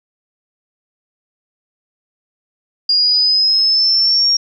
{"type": "exponential sweep", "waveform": "sine", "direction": "up", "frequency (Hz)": [4820, 5588], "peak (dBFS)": -10, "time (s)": [2.89, 4.37], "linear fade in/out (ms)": 5, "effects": []}